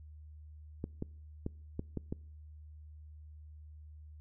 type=clicks; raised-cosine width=3 ms; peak=-23 dBFS; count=6; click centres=0.841 / 1.024 / 1.464 / 1.794 / 1.973 / 2.125 s; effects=noise-tail reverb RT60 0.6 s tail -25 dB re dry + added 76 Hz sine -49 dBFS peak until 4.2 s